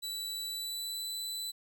sawtooth tone with pitch glide, 3951 to 3992 Hz, B7 to B7, 0 to +18 cents, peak -33 dBFS, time 0.02-1.52 s, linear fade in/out 20 ms, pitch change +18 cents, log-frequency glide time 0.45-1.08 s, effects 12-bit

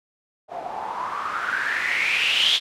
blue noise with low-pass filter sweep, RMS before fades -24 dBFS, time 0.48-2.6 s, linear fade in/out 50 ms, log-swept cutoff 660 to 3500 Hz, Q 7.3, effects none

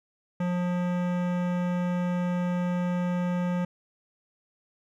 sine tone with hard clipping, 177.9 Hz, F3, 32 cents sharp, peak -27 dBFS, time 0.4-3.65 s, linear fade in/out 5 ms, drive 18 dB, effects none

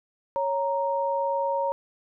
sine tone pair together, 553.7 / 932.3 Hz, C#5 / A#5, -2 / 0 cents, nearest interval major sixth, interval 902 cents, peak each -26 dBFS, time 0.36-1.72 s, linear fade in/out 0 ms, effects none

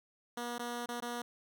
10% pulse tone with dropouts, 240 Hz, B3, 49 cents flat, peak -29 dBFS, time 0.37-1.22 s, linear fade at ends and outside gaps 5 ms, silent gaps 0.583-0.593 / 0.86-0.887 / 1.004-1.022 s, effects none

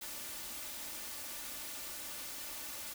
white noise with comb filter, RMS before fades -44 dBFS, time 0.01-2.94 s, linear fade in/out 10 ms, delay 3.4 ms, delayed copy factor +0.55, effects none

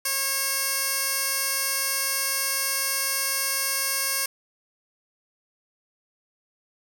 15% pulse tone with band-pass filter, 544 Hz, C#5, 33 cents flat, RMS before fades -26 dBFS, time 0.05-4.26 s, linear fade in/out 5 ms, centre 11000 Hz, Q 0.77, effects none

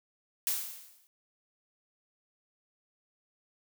blue noise with exponential decay, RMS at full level -28 dBFS, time 0.47-1.07 s, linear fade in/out 0 ms, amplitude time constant 130 ms, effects none

